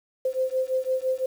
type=beating tone pair; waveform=sine; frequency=516 / 521.9 Hz; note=C5 / C5; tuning=-24 / -4 cents; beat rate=5.9 Hz; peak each=-26 dBFS; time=0.25-1.26 s; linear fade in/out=5 ms; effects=8-bit